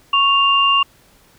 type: tone pair together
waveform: sine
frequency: 1108.7 / 2794 Hz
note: C#6 / F7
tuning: 0 / 0 cents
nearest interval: octave + major third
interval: 1600 cents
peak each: -14 dBFS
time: 0.13-0.83 s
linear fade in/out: 5 ms
effects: pink hiss -52 dBFS RMS until 1.38 s